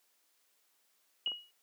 sine tone with exponential decay, 2900 Hz, F#7, 35 cents flat, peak -28 dBFS, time 1.26-1.51 s, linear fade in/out 2 ms, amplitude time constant 54 ms
clicks, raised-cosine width 1 ms, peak -36 dBFS, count 2, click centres 1.275 / 1.318 s
effects white hiss -73 dBFS RMS until 1.62 s + high-pass 300 Hz 12 dB/octave

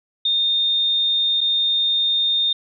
sine tone with dropouts, 3650 Hz, A#7, 37 cents flat, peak -16 dBFS, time 0.25-2.53 s, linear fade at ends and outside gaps 5 ms, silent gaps 1.408-1.412 s, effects none

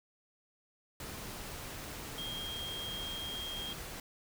sine tone in noise, 3228 Hz, G#7, 50 cents flat, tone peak -39 dBFS, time 2.18-3.73 s, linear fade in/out 2 ms, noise pink, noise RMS -44 dBFS, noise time 1-4 s, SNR +2 dB, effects none

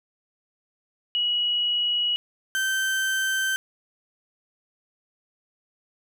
sine / 35% pulse tone pair in turn, 2915 / 1551.3 Hz, F#7 / G6, -26 / -19 cents, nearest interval major seventh, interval 1093 cents, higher first, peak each -21 / -21 dBFS, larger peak neither, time 1.15-2.16 / 2.55-3.56 s, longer neither, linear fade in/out 0 ms, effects none

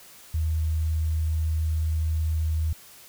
sine tone, 79.2 Hz, D#2, 31 cents sharp, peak -22 dBFS, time 0.34-2.73 s, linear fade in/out 5 ms, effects white hiss -49 dBFS RMS until 3.08 s

